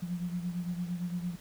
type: beating tone pair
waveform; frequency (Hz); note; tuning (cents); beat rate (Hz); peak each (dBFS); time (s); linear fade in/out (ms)
sine; 174.61 / 183.41; F3 / F#3; 0 / -15; 8.8; -33 / -39; 0.02-1.36; 10
effects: pink hiss -54 dBFS RMS until 1.4 s